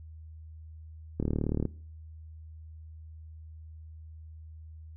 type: click train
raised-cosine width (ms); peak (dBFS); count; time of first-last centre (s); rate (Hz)
3; -16; 18; 1.2-1.653; 37.5
effects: noise-tail reverb RT60 0.5 s tail -23 dB re dry + added 79 Hz sine -44 dBFS peak until 4.96 s